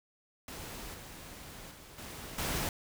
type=noise with level steps; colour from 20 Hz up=pink; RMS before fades=-44 / -48 / -52 / -45 / -34 dBFS; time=0.48-2.69 s; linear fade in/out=2 ms; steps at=0.94 / 1.71 / 1.98 / 2.38 s; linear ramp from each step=5 ms; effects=none